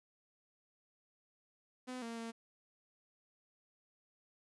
sawtooth tone with pitch steps, 253.4 / 230.7 / 228.9 Hz, B3 / A#3 / A#3, +45 / -18 / -31 cents, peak -38 dBFS, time 1.87-2.32 s, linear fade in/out 20 ms, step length 150 ms, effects resampled to 24000 Hz + 13-bit

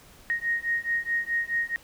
sine beating tone pair, 1864.7 / 1869.4 Hz, A#6 / A#6, 0 / +4 cents, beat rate 4.7 Hz, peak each -28 / -28 dBFS, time 0.3-1.76 s, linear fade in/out 0 ms, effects pink hiss -53 dBFS RMS until 1.83 s

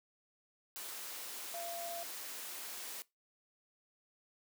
sine tone in noise, 684 Hz, F5, 36 cents flat, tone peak -42 dBFS, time 1.54-2.03 s, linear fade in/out 0 ms, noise white, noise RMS -45 dBFS, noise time 0.76-3.02 s, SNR 0 dB, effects noise-tail reverb RT60 0.2 s tail -21 dB re dry + high-pass 300 Hz 12 dB/octave

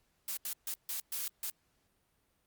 blue noise bursts at uneven times, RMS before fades -37 dBFS, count 6, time 0.28-0.37 / 0.45-0.53 / 0.67-0.74 / 0.89-1 / 1.12-1.28 / 1.43-1.5 s, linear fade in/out 2 ms, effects pink hiss -75 dBFS RMS until 2.46 s + Opus 48 kbps

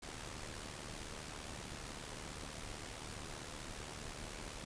pink noise with amplitude modulation, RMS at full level -44 dBFS, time 0.02-4.65 s, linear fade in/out 10 ms, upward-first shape sine, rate 75.4 Hz, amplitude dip 65%, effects resampled to 22050 Hz

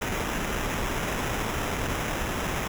pink noise with sample-and-hold, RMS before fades -29 dBFS, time 0.01-2.68 s, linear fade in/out 10 ms, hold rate 4410 Hz, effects none

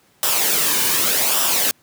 white noise with flanger, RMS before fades -18 dBFS, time 0.23-1.71 s, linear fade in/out 0 ms, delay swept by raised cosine 0.45 to 1.55 ms, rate 0.85 Hz, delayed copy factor -0.55, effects pink hiss -57 dBFS RMS until 1.82 s + high-pass 100 Hz 12 dB/octave

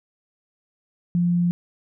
sine tone, 174.4 Hz, F3, 2 cents flat, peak -17 dBFS, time 1.15-1.51 s, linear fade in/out 0 ms, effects none

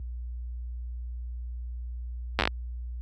slowing click train, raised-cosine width 0.3 ms, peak -7 dBFS, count 7, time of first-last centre 2.39-2.475 s, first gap 9 ms, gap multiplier 1.18, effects added 60 Hz sine -27 dBFS peak until 3.01 s + high-pass 80 Hz 12 dB/octave

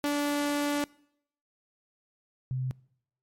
sawtooth / sine tone pair in turn, 290 / 129.18 Hz, D4 / C3, -22 / -22 cents, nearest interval octave + major second, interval 1400 cents, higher first, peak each -22 / -28 dBFS, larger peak first, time 0.04-0.84 / 2.51-2.71 s, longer first, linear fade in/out 0 ms, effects noise-tail reverb RT60 0.7 s tail -23 dB re dry + MP3 64 kbps

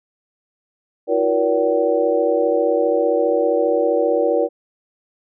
sine tone cluster, 328.6 / 363.7 / 476.7 / 569 / 760 Hz, E4 / F#4 / A#4 / C#5 / F#5, -5 / -30 / +39 / +45 / +46 cents, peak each -23 / -24 / -18 / -19 / -27 dBFS, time 1.07-4.49 s, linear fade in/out 50 ms, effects none

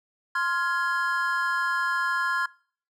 triangle chord, F minor, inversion second, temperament just, 1047.7 / 1396.9 / 1676.3 Hz, C6 / F6 / Ab6, +2 / 0 / +16 cents, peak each -26 dBFS, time 0.35-2.46 s, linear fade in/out 5 ms, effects noise-tail reverb RT60 0.5 s tail -23 dB re dry

